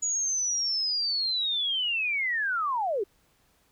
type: linear sweep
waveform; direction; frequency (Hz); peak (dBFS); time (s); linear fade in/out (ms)
sine; down; 6870 to 364.1; -25; 0.02-3.04; 10
effects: pink hiss -66 dBFS RMS until 3.71 s